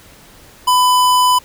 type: tone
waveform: square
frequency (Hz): 1000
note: B5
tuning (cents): +21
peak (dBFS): -10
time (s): 0.67-1.39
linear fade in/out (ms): 10
effects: pink hiss -43 dBFS RMS until 1.44 s